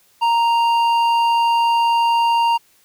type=tone with hard clipping; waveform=sine; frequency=931 Hz; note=A#5; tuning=2 cents flat; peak=-15 dBFS; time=0.21-2.58 s; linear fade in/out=20 ms; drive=8 dB; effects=white hiss -56 dBFS RMS until 2.84 s